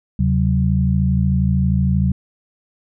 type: tone cluster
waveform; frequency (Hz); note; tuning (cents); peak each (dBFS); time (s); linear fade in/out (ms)
sine; 77.5 / 134.3 / 187.2; D#2 / C3 / F#3; -6 / +46 / +20; -18; 0.19-2.12; 5
effects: none